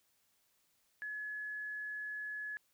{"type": "tone", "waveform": "sine", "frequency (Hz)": 1700, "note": "G#6", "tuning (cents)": 40, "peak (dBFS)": -39, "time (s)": [1.02, 2.57], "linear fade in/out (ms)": 0, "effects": ["white hiss -75 dBFS RMS until 2.73 s"]}